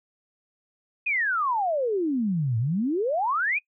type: exponential two-way sweep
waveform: sine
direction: down then up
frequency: 2548 to 108.4 to 2548 Hz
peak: -22 dBFS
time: 1.06-3.59 s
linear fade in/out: 10 ms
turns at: 2.58 s
effects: noise-tail reverb RT60 0.1 s tail -23 dB re dry